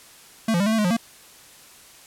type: tone with pitch steps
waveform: square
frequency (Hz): 223.6 / 172.4 / 200.4 / 219.1 / 223.9 / 210.6 / 177.9 / 229.9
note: A3 / F3 / G3 / A3 / A3 / G#3 / F3 / A#3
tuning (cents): +28 / -22 / +38 / -7 / +30 / +24 / +32 / -24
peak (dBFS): -19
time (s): 0.48-0.968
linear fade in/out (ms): 5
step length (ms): 61
effects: white hiss -48 dBFS RMS until 2.06 s + low-pass 12000 Hz 12 dB/octave